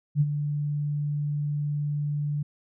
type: tone with ADSR envelope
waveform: sine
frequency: 146.83 Hz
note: D3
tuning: in tune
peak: -16 dBFS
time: 0.15-2.43 s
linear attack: 57 ms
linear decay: 41 ms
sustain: -9 dB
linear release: 8 ms
effects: none

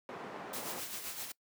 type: band-pass noise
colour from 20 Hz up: white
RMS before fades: -45 dBFS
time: 0.09-0.8 s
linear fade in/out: 0 ms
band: 160 to 1000 Hz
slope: 12 dB/octave
type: noise with tremolo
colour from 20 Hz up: white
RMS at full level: -40 dBFS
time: 0.53-1.32 s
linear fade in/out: 5 ms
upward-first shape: sine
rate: 7.7 Hz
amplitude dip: 50%
effects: noise-tail reverb RT60 0.1 s tail -22 dB re dry + high-pass 100 Hz 12 dB/octave

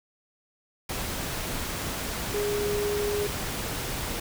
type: tone in noise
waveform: sine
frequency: 412.7 Hz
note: G#4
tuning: 11 cents flat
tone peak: -26 dBFS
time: 2.34-3.27 s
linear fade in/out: 5 ms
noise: pink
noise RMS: -32 dBFS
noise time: 0.89-4.2 s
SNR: +3 dB
effects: none

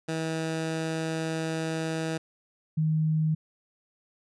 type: tone pair in turn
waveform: 15% pulse / sine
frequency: 161 / 156.78 Hz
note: E3 / D#3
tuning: -41 / +13 cents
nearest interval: unison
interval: 46 cents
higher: first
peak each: -22 dBFS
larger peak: neither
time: 0.08-2.18 / 2.77-3.35 s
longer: first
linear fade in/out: 10 ms
effects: resampled to 22050 Hz

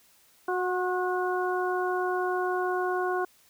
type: harmonic tone with a mistuned harmonic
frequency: 365.3 Hz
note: F#4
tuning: 22 cents flat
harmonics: 1 / 2 / 3 / 4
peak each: -28 / -31 / -33 / -34 dBFS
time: 0.48-3.25 s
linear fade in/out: 5 ms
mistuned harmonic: 3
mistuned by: -25 cents
effects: white hiss -61 dBFS RMS until 3.49 s

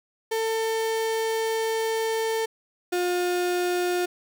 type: tone pair in turn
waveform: 35% pulse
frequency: 447 / 356.4 Hz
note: A4 / F4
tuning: +27 / +35 cents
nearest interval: major third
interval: 392 cents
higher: first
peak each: -22 / -21 dBFS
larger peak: second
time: 0.31-2.46 / 2.92-4.06 s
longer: first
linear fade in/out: 10 ms
effects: none

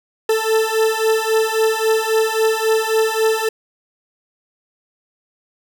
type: beating tone pair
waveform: 40% pulse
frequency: 440 / 443.7 Hz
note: A4 / A4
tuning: 0 / +14 cents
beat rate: 3.7 Hz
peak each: -17 dBFS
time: 0.29-3.49 s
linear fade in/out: 5 ms
effects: none

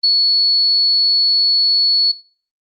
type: tone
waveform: sine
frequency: 4403 Hz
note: C#8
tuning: 13 cents flat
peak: -10 dBFS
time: 0.03-2.12 s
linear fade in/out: 10 ms
effects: noise-tail reverb RT60 0.4 s tail -19 dB re dry + Opus 24 kbps

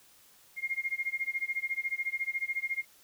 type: tone with tremolo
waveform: sine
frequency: 2131 Hz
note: C7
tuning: 31 cents sharp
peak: -27 dBFS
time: 0.56-2.85 s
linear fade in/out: 50 ms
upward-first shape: sine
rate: 14 Hz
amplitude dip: 95%
effects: white hiss -60 dBFS RMS until 3.03 s

